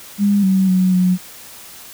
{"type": "tone with pitch steps", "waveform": "sine", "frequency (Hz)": [202.7, 190.3, 185.1, 182.3], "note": ["G#3", "F#3", "F#3", "F#3"], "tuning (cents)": [-42, 49, 1, -25], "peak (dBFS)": -11, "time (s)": [0.18, 1.18], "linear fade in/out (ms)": 50, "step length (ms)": 250, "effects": ["white hiss -38 dBFS RMS until 1.93 s"]}